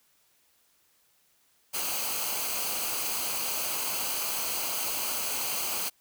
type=noise with comb filter; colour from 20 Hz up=white; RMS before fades=-31 dBFS; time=1.73-5.9 s; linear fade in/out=20 ms; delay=0.55 ms; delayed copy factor=-0.6; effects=white hiss -67 dBFS RMS until 6 s